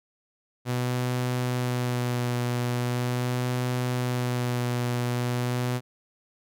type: tone with vibrato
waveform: sawtooth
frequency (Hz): 123.47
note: B2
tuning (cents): 0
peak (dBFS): -21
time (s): 0.65-5.81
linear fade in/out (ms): 50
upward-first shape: sine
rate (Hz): 0.41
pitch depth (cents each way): 20
effects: none